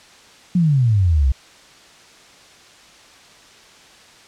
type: exponential sweep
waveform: sine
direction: down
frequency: 185 to 61.74 Hz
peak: -12 dBFS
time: 0.55-1.32 s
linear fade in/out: 5 ms
effects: white hiss -46 dBFS RMS until 4.27 s + low-pass 6000 Hz 12 dB/octave